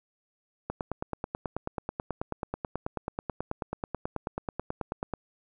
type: click train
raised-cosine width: 1 ms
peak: -17 dBFS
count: 42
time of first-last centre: 0.7-5.137 s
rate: 9.24 Hz
effects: none